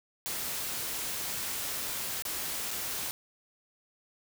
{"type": "noise with dropouts", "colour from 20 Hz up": "white", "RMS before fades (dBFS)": -35, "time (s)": [0.26, 3.11], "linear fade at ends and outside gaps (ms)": 0, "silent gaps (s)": [[2.222, 2.252], [2.707, 2.712]], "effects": []}